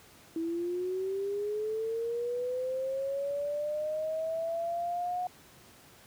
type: linear sweep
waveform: sine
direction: up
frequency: 324.4 to 728 Hz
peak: -30 dBFS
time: 0.36-5.27 s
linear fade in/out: 2 ms
effects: pink hiss -56 dBFS RMS until 6.06 s + high-pass 80 Hz 12 dB/octave